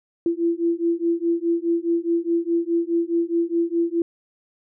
sine beating tone pair, 335.5 / 340.3 Hz, E4 / F4, +31 / -45 cents, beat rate 4.8 Hz, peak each -22 / -22 dBFS, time 0.26-4.02 s, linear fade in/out 2 ms, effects none

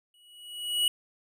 square tone with exponential growth, 2921 Hz, F#7, 23 cents flat, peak -21 dBFS, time 0.14-0.88 s, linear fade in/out 2 ms, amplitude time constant 160 ms, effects none

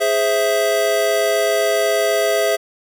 square chord, Ab augmented, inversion none, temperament equal, 415.3 / 523.3 / 659.3 Hz, Ab4 / C5 / E5, 0 / 0 / 0 cents, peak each -21 / -23 / -18 dBFS, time 0-2.57 s, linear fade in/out 20 ms, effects none

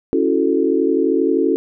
sine chord, F# minor seventh, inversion second, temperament equal, 277.2 / 329.6 / 370 / 440 Hz, C#4 / E4 / F#4 / A4, 0 / 0 / 0 / 0 cents, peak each -19 dBFS, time 0.13-1.56 s, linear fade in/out 0 ms, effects none

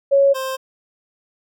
sine / 25% pulse tone pair in turn, 554.4 / 526 Hz, C#5 / C5, 0 / +9 cents, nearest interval minor second, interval 91 cents, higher first, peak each -10 / -19 dBFS, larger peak first, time 0.11-0.34 / 0.34-0.57 s, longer neither, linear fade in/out 20 ms, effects none

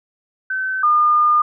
sine tone pair in turn, 1531 / 1212.6 Hz, G6 / D#6, -41 / -45 cents, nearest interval major third, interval 404 cents, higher first, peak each -19 / -11 dBFS, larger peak second, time 0.5-0.83 / 0.83-1.42 s, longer second, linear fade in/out 5 ms, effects none

